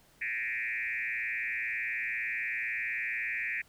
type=tone with frequency modulation; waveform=sine; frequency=2107 Hz; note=C7; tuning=12 cents sharp; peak=-31 dBFS; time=0.21-3.62 s; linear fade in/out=10 ms; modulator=118 Hz; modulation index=3.2; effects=pink hiss -63 dBFS RMS until 3.68 s